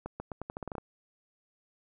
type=accelerating click train; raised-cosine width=1 ms; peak=-23 dBFS; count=11; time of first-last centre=0.06-0.782 s; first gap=140 ms; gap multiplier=0.84; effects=none